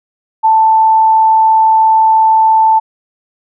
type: tone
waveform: sine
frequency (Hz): 883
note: A5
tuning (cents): +6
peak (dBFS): -5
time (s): 0.43-2.8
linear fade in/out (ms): 20
effects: none